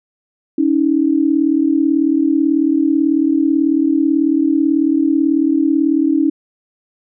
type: tone pair together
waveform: sine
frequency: 281 / 319.2 Hz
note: C#4 / D#4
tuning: +24 / +44 cents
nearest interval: major second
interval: 220 cents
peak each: -14 dBFS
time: 0.58-6.3 s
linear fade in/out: 5 ms
effects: none